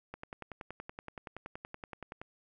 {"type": "click train", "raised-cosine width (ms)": 0.5, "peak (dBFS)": -27, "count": 23, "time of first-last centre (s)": [0.14, 2.215], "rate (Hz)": 10.6, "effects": []}